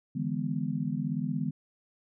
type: chord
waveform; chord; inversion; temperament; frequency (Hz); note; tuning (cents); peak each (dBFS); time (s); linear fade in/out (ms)
sine; E dominant seventh; third; just; 148.33 / 164.81 / 206 / 247.2; D3 / E3 / G#3 / B3; +18 / 0 / -14 / +2; -34; 0.15-1.51; 10
effects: none